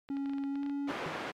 clicks, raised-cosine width 0.3 ms, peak -34 dBFS, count 11, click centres 0.089 / 0.169 / 0.259 / 0.296 / 0.335 / 0.383 / 0.438 / 0.556 / 0.632 / 0.663 / 0.697 s
triangle tone with pitch glide, 277.2 to 282.2 Hz, C#4 to C#4, 0 to +31 cents, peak -30 dBFS, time 0.1-0.91 s, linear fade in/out 2 ms, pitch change +31 cents, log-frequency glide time 0.5-0.64 s
pink band-pass noise, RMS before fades -38 dBFS, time 0.87-1.32 s, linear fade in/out 20 ms, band 290 to 2300 Hz, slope 12 dB/octave
sine tone with exponential decay, 158.5 Hz, D#3, 32 cents sharp, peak -38 dBFS, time 1.06-1.27 s, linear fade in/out 0 ms, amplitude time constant 44 ms
effects MP3 96 kbps

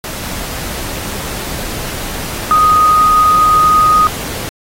sine tone in noise, 1244.5 Hz, D#6, in tune, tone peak -6 dBFS, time 2.51-4.07 s, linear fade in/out 0 ms, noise pink, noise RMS -23 dBFS, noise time 0.04-4.49 s, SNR +14 dB, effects AAC 48 kbps

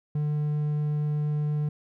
triangle tone, 149.3 Hz, D3, 29 cents sharp, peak -22 dBFS, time 0.15-1.69 s, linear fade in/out 5 ms, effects none

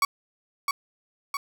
35% pulse tone with echo, 1125 Hz, C#6, 25 cents sharp, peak -17 dBFS, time 0.02-0.05 s, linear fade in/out 2 ms, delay 660 ms, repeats 2, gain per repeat -4 dB, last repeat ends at 1.37 s, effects none

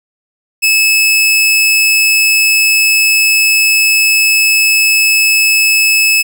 sawtooth tone, 2600 Hz, E7, 24 cents flat, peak -4 dBFS, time 0.62-6.23 s, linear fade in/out 20 ms, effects none

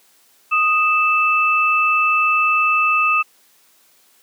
sine tone pair together, 1244.5 / 2637 Hz, D#6 / E7, 0 / 0 cents, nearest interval octave + minor second, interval 1300 cents, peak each -16 dBFS, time 0.51-3.23 s, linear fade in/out 20 ms, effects white hiss -55 dBFS RMS until 4.22 s + high-pass 200 Hz 12 dB/octave

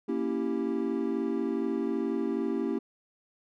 triangle chord, A# diminished seventh, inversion none, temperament equal, 233.1 / 277.2 / 329.6 / 392 Hz, A#3 / C#4 / E4 / G4, 0 / 0 / 0 / 0 cents, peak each -31 dBFS, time 0.08-2.79 s, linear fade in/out 10 ms, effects none

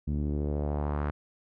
sawtooth tone with low-pass filter sweep, 73.42 Hz, D2, in tune, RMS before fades -30 dBFS, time 0.07-1.11 s, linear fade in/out 10 ms, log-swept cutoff 210 to 1500 Hz, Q 1.8, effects none

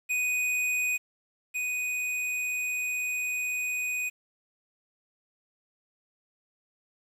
square tone pair in turn, 2489 / 2489 Hz, D#7 / D#7, 0 / 0 cents, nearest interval unison, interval 0 cents, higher neither, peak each -26 / -29 dBFS, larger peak first, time 0.09-0.98 / 1.54-4.1 s, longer second, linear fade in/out 20 ms, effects low-pass 12000 Hz 12 dB/octave + 9-bit

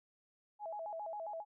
sine tone with vibrato, 740 Hz, F#5, in tune, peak -40 dBFS, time 0.59-1.45 s, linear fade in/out 50 ms, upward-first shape square, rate 7.4 Hz, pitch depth 210 cents each way, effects none

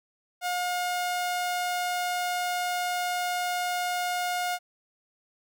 sawtooth tone, 716 Hz, F5, 43 cents sharp, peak -23 dBFS, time 0.41-4.59 s, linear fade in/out 50 ms, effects none

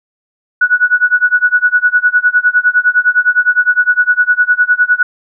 sine tone with tremolo, 1471 Hz, F#6, 11 cents flat, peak -4 dBFS, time 0.61-5.03 s, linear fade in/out 5 ms, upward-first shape sine, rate 9.8 Hz, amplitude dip 95%, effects none

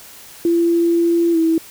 sine tone with pitch glide, 339.1 to 325.7 Hz, E4 to E4, +49 to -21 cents, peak -12 dBFS, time 0.45-1.58 s, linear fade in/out 2 ms, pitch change -70 cents, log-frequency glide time 1.32-1.37 s, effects white hiss -40 dBFS RMS until 1.7 s

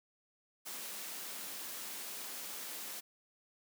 white high-pass noise, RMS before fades -44 dBFS, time 0.65-3.01 s, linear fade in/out 20 ms, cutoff 170 Hz, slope 48 dB/octave, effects none

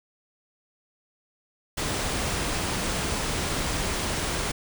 pink band-stop noise, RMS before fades -28 dBFS, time 1.77-4.52 s, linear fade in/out 10 ms, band 11000 to 16000 Hz, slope 96 dB/octave, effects none

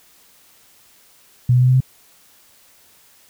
sine tone with pitch steps, 123.47 / 125.05 / 126.65 / 128.27 / 129.91 Hz, B2 / B2 / B2 / C3 / C3, 0 / +22 / +44 / -34 / -12 cents, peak -10 dBFS, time 1.49-1.805 s, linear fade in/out 5 ms, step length 63 ms, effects white hiss -52 dBFS RMS until 3.29 s

